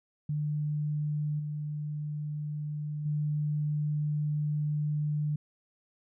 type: tone with level steps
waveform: sine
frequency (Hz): 149.5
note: D3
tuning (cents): +31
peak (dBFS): -28 / -32 / -27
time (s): 0.29-5.36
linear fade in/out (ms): 5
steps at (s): 1.39 / 3.05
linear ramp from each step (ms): 10
effects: none